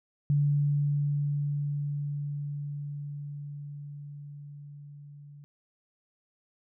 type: tone with level ramp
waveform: sine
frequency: 144.6 Hz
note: D3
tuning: 27 cents flat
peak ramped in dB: -21 to -46 dBFS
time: 0.3-5.44 s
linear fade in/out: 0 ms
effects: none